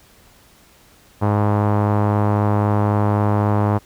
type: tone with low-pass filter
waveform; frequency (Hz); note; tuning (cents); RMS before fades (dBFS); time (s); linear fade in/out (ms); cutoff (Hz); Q
sawtooth; 103.83; G#2; 0; -17; 1.21-3.79; 20; 1000; 2
effects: pink hiss -51 dBFS RMS until 3.85 s